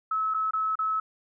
sine tone with dropouts, 1295 Hz, E6, 31 cents flat, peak -24 dBFS, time 0.11-1 s, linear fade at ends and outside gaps 5 ms, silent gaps 0.34-0.344 / 0.509-0.534 / 0.755-0.789 s, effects none

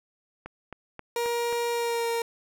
click train, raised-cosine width 0.5 ms, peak -23 dBFS, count 5, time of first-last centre 0.46-1.527 s, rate 3.75 Hz
30% pulse tone with pitch glide, 472.9 to 464.8 Hz, A#4 to A#4, +25 to -5 cents, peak -23 dBFS, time 1.16-2.22 s, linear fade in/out 2 ms, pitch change -30 cents, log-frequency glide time 1.71-2.08 s
effects none

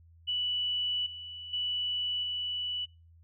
sine tone with level steps, 2960 Hz, F#7, in tune, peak -28 / -40 / -29 / -31 dBFS, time 0.27-2.86 s, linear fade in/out 20 ms, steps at 1.06 / 1.53 / 2.23 s, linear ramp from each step 5 ms, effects noise-tail reverb RT60 0.3 s tail -25 dB re dry + added 83 Hz sine -55 dBFS peak until 3.23 s

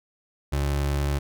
30% pulse tone, 70.9 Hz, C#2, 40 cents sharp, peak -20 dBFS, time 0.52-1.19 s, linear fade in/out 10 ms, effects none

